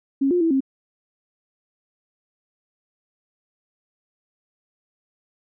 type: tone with pitch steps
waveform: sine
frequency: 273.3 / 354.5 / 328.7 / 268.1 Hz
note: C#4 / F4 / E4 / C4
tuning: -24 / +26 / -5 / +42 cents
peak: -16 dBFS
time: 0.21-0.606 s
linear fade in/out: 10 ms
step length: 99 ms
effects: none